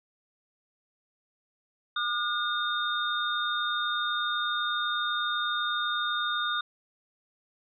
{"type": "tone cluster", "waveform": "sine", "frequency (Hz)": [1208, 1440, 3664], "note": ["D6", "F#6", "A#7"], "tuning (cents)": [48, -47, -31], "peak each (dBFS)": -31, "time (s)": [1.96, 6.61], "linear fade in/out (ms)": 5, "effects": []}